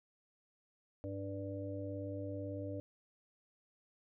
harmonic tone with a mistuned harmonic, 98 Hz, G2, in tune, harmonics 1 / 3 / 5 / 6, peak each -43 / -44 / -47 / -46 dBFS, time 1.04-2.8 s, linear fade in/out 0 ms, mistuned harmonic 1, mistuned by +43 cents, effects none

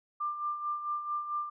sine tone with tremolo, 1190 Hz, D6, 22 cents sharp, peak -29 dBFS, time 0.2-1.5 s, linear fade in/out 10 ms, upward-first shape sine, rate 4.5 Hz, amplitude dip 60%, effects none

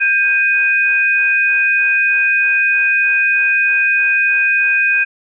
sine tone pair together, 1592.2 / 2489 Hz, G6 / D#7, +27 / 0 cents, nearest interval minor sixth, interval 773 cents, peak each -14 / -13 dBFS, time 0-5.05 s, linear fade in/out 20 ms, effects none

